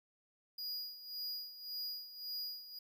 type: tone with tremolo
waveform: square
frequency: 4888 Hz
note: D#8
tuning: 32 cents flat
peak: -39 dBFS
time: 0.58-2.79 s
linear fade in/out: 5 ms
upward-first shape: sine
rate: 1.8 Hz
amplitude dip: 75%
effects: 12-bit